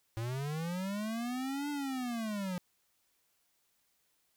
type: linear two-way sweep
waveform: square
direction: up then down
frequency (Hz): 110 to 293.7 to 175.7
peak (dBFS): -35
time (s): 0.17-2.58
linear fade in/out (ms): 0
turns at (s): 1.7
effects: white hiss -75 dBFS RMS until 4.36 s